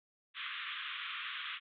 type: band-pass noise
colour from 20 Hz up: white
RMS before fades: -42 dBFS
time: 0.34-1.6 s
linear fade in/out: 50 ms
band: 1100 to 3600 Hz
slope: 96 dB/octave
effects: none